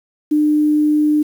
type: tone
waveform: sine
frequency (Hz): 300.9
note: D4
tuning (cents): +42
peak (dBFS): -11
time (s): 0.31-1.23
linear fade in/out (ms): 10
effects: 7-bit